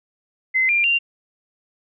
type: tone with pitch steps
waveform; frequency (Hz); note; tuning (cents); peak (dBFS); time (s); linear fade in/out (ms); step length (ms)
sine; 2056 / 2389 / 2776; C7 / D7 / F7; -31 / +29 / -11; -15; 0.54-0.99; 20; 150
effects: none